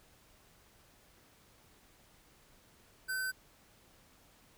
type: tone with sample-and-hold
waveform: sine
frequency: 1523 Hz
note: F#6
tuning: 50 cents sharp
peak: -33 dBFS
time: 3.08-3.32 s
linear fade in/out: 20 ms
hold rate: 6300 Hz
effects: pink hiss -64 dBFS RMS until 4.57 s